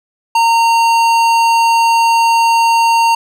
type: tone with tanh clipping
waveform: sine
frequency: 920 Hz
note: A#5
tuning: 23 cents flat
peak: -10 dBFS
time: 0.35-3.15 s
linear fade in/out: 5 ms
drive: 17 dB
effects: none